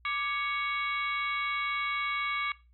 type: harmonic tone with a mistuned harmonic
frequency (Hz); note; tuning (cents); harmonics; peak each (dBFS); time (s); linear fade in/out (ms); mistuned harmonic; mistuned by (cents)
556; C#5; +5; 2 / 3 / 4 / 5 / 6 / 7; -33 / -41 / -32 / -43 / -43 / -43; 0.05-2.52; 2; 2; +94
effects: noise-tail reverb RT60 0.3 s tail -20 dB re dry + added 60 Hz sine -58 dBFS peak until 2.73 s